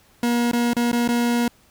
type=tone with dropouts; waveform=40% pulse; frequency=238.5 Hz; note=A#3; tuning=40 cents sharp; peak=-17 dBFS; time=0.23-1.48 s; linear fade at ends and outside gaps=2 ms; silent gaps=0.514-0.532 / 0.734-0.766 / 0.916-0.929 / 1.078-1.088 s; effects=pink hiss -56 dBFS RMS until 1.7 s